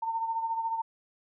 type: beating tone pair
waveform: sine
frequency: 906 / 920 Hz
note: A#5 / A#5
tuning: -50 / -23 cents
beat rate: 14 Hz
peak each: -29 / -37 dBFS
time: 0.02-0.82 s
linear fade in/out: 10 ms
effects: none